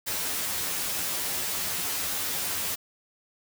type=noise with comb filter; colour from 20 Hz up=white; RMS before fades=-30 dBFS; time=0.06-2.76 s; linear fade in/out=20 ms; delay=11 ms; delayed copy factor=+0.85; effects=none